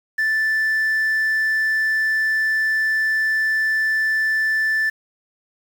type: tone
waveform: sine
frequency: 1760 Hz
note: A6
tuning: in tune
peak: -14 dBFS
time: 0.18-4.9 s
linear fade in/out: 10 ms
effects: tanh soft clip ceiling -16 dBFS + 7-bit